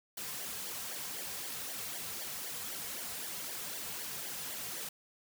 white noise with flanger, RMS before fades -41 dBFS, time 0.17-4.89 s, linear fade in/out 5 ms, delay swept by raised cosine 0.76 to 3.46 ms, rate 3.9 Hz, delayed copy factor -0.75, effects none

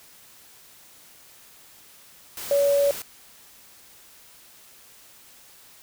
sine tone in noise, 566 Hz, C#5, 36 cents sharp, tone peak -17 dBFS, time 2.51-2.91 s, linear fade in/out 2 ms, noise white, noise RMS -35 dBFS, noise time 2.37-3.02 s, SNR +15 dB, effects white hiss -51 dBFS RMS until 5.82 s

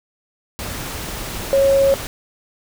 sine tone in noise, 548 Hz, C#5, 20 cents flat, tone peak -11 dBFS, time 1.53-1.94 s, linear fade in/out 0 ms, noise pink, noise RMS -28 dBFS, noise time 0.59-2.07 s, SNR +14 dB, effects none

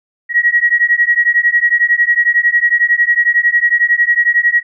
sine beating tone pair, 1900 / 1911 Hz, A#6 / A#6, +33 / +43 cents, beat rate 11 Hz, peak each -12 dBFS, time 0.29-4.63 s, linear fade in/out 50 ms, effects none

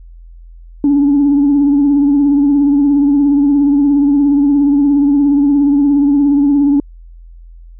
sine tone with vibrato, 284.5 Hz, C#4, 45 cents sharp, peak -6 dBFS, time 0.84-6.8 s, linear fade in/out 2 ms, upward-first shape triangle, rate 17 Hz, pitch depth 58 cents each way, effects tanh soft clip ceiling -4 dBFS + added 42 Hz sine -33 dBFS peak until 7.79 s

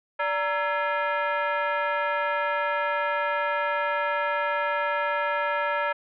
sine tone with frequency modulation, 174.61 Hz, F3, in tune, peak -23 dBFS, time 0.19-5.93 s, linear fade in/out 10 ms, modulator 756 Hz, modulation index 2.4, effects none

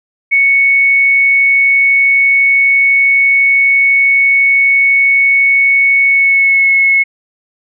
sine tone with pitch glide, 2217 to 2188 Hz, C#7 to C#7, 0 to -23 cents, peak -6 dBFS, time 0.31-7.04 s, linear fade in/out 20 ms, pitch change -23 cents, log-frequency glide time 6.06-6.71 s, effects none

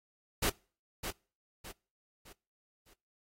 pink noise with echo, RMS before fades -30 dBFS, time 0.42-0.5 s, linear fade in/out 10 ms, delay 610 ms, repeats 4, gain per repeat -8 dB, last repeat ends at 2.94 s, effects noise-tail reverb RT60 0.4 s tail -26 dB re dry + AAC 48 kbps

